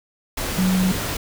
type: tone in noise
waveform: sine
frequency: 186 Hz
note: F#3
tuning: 9 cents sharp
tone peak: -16 dBFS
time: 0.58-0.92 s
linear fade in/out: 5 ms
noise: pink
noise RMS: -26 dBFS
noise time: 0.37-1.17 s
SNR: +7 dB
effects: none